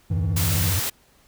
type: tone with tremolo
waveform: triangle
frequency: 161.5 Hz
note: E3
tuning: 35 cents flat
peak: -23 dBFS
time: 0.1-0.71 s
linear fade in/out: 5 ms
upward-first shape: triangle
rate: 16 Hz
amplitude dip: 40%
type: tone with vibrato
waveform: triangle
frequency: 92.5 Hz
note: F#2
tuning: in tune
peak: -19 dBFS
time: 0.1-0.8 s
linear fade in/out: 10 ms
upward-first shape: sine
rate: 15 Hz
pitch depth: 230 cents each way
type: noise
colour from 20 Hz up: white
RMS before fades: -26 dBFS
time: 0.36-0.9 s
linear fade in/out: 10 ms
effects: pink hiss -58 dBFS RMS until 1.27 s